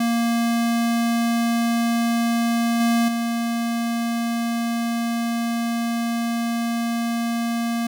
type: tone with level steps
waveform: square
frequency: 233.1 Hz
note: A#3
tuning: in tune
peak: -19 / -17 / -22 dBFS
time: 0-7.87 s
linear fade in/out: 5 ms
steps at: 2.8 / 3.08 s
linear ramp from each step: 5 ms
effects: none